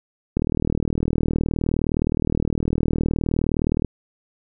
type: click train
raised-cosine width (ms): 3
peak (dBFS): -8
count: 138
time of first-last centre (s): 0.37-3.847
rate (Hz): 39.4
effects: none

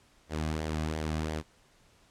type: tone with flanger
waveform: sawtooth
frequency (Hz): 78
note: D#2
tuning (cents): +5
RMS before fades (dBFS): -33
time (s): 0.29-1.43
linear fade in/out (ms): 50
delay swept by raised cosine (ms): 0.74 to 2.24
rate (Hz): 2.9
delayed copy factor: -0.5
effects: pink hiss -63 dBFS RMS until 2.1 s + low-pass 9000 Hz 12 dB/octave

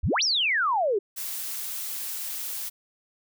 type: exponential two-way sweep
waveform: sine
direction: up then down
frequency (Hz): 51.91 to 5920 to 376.1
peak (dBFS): -21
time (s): 0.03-0.99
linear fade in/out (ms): 10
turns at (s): 0.23
type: noise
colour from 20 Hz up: blue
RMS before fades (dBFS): -33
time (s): 1.16-2.7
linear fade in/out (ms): 20
effects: none

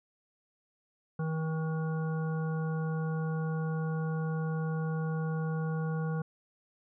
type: harmonic tone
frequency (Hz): 159.4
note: D#3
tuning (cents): +42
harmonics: 1 / 3 / 5 / 7 / 9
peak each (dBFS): -30 / -40 / -46 / -47 / -46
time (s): 1.19-6.22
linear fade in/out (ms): 5
effects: none

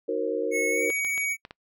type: chord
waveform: sine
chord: C half-diminished seventh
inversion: first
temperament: equal with one note detuned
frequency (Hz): 311.1 / 370 / 466.2 / 536.4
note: Eb4 / Gb4 / Bb4 / C5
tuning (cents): 0 / 0 / 0 / +43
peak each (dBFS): -33 / -32 / -27 / -31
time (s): 0.08-0.91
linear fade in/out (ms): 10
type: tone with pitch glide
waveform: square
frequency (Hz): 2193 to 2252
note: C#7 to C#7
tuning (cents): -19 to +27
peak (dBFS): -26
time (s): 0.51-1.37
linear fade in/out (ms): 50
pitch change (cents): +46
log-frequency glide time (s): 0.7-0.84
type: clicks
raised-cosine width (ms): 0.3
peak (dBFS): -23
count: 5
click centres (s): 0.902 / 1.048 / 1.178 / 1.451 / 1.509
effects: noise-tail reverb RT60 0.1 s tail -26 dB re dry

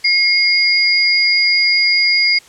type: tone pair together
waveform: sine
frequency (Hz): 2154 / 4859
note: C7 / D#8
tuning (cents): +50 / -42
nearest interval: octave + major second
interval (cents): 1408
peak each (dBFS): -13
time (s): 0.04-2.39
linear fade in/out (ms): 10
effects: white hiss -44 dBFS RMS until 2.48 s + low-pass 8000 Hz 12 dB/octave

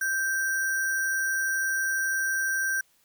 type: tone with sample-and-hold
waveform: sine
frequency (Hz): 1568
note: G6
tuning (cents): 0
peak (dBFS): -24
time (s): 0.01-2.81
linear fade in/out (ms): 5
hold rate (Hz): 7350
effects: white hiss -65 dBFS RMS until 3.04 s

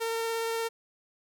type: tone with vibrato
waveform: sawtooth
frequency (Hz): 455.7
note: A#4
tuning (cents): -39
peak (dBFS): -25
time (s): 0-0.69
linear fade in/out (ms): 20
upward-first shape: sine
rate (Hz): 17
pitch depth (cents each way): 9
effects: none

